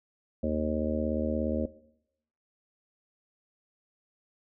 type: harmonic tone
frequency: 77 Hz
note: D#2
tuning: 17 cents flat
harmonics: 1 / 3 / 4 / 5 / 6 / 7 / 8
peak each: -34 / -30 / -36 / -39 / -41 / -32 / -37 dBFS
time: 0.43-1.66 s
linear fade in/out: 5 ms
effects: noise-tail reverb RT60 0.8 s tail -19 dB re dry